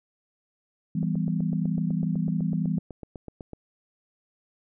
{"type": "chord", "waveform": "sine", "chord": "E minor", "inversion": "none", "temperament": "equal", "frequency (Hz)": [164.81, 196, 246.9], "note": ["E3", "G3", "B3"], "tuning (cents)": [0, 0, 0], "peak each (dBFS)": [-26, -28, -32], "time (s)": [0.95, 2.79], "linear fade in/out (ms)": 5}
{"type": "click train", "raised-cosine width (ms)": 2, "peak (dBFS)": -25, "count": 21, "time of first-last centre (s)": [1.03, 3.533], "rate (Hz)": 7.99}
{"effects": []}